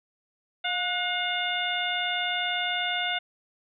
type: harmonic tone with a mistuned harmonic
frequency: 712 Hz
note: F5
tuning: 33 cents sharp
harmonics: 1 / 2 / 3 / 4 / 5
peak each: -32 / -32 / -32 / -32 / -32 dBFS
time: 0.64-3.19 s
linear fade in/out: 10 ms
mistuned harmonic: 2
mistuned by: +51 cents
effects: none